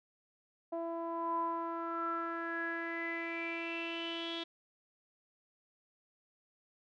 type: tone with low-pass filter sweep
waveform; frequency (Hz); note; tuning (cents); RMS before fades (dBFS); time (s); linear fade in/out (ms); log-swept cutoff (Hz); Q
sawtooth; 334.1; E4; +23; -38; 0.72-4.44; 10; 770 to 3500; 9.6
effects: none